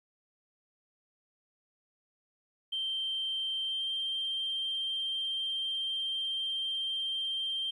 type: tone with pitch glide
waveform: sine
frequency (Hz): 3136 to 3158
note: G7 to G7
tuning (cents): 0 to +12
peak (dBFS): -30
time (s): 2.72-7.71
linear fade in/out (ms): 10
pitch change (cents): +12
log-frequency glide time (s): 3.66-3.82
effects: tanh soft clip ceiling -26 dBFS + 12-bit